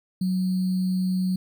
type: tone with sample-and-hold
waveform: sine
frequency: 185 Hz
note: F#3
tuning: in tune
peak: -21 dBFS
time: 0.21-1.36 s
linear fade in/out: 5 ms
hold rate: 4410 Hz
effects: none